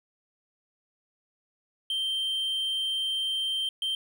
triangle tone bursts at uneven times, 3138 Hz, G7, 1 cent sharp, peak -25 dBFS, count 2, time 1.9-3.69 / 3.82-3.95 s, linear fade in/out 2 ms, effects none

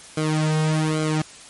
sawtooth tone with flanger, 155.56 Hz, D#3, in tune, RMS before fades -21 dBFS, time 0.17-1.22 s, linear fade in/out 5 ms, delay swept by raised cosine 1.1 to 3 ms, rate 1.2 Hz, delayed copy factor -1, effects white hiss -43 dBFS RMS until 1.49 s + MP3 48 kbps

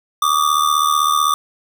square ring-modulated tone, 1187 Hz, D6, 18 cents sharp, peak -11 dBFS, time 0.22-1.34 s, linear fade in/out 0 ms, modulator 37.9 Hz, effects none

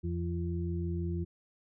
harmonic tone, 86 Hz, F2, 26 cents flat, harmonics 1 / 2 / 4, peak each -33 / -36 / -39 dBFS, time 0.03-1.25 s, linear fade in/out 20 ms, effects none

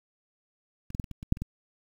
clicks, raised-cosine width 5 ms, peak -29 / -21 / -15 / -28 / -27 / -27 / -9 / -29 / -19 dBFS, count 9, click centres 0.904 / 0.949 / 0.998 / 1.042 / 1.113 / 1.229 / 1.324 / 1.371 / 1.42 s, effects 8-bit

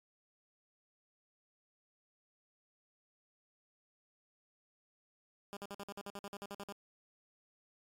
10% pulse tone bursts, 201.1 Hz, G3, 44 cents sharp, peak -35 dBFS, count 14, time 5.53-6.724 s, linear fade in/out 0 ms, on 37 ms, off 52 ms, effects AAC 64 kbps

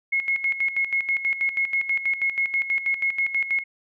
sine tone with tremolo, 2170 Hz, C#7, 37 cents flat, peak -19 dBFS, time 0.12-3.64 s, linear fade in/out 10 ms, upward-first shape square, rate 6.2 Hz, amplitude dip 70%, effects none

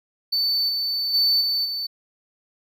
triangle tone with level steps, 4518 Hz, C#8, 32 cents sharp, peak -18 / -21 / -15 / -19 / -24 dBFS, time 0.32-1.87 s, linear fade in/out 10 ms, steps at 0.68 / 1.13 / 1.4 / 1.64 s, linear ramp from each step 20 ms, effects none

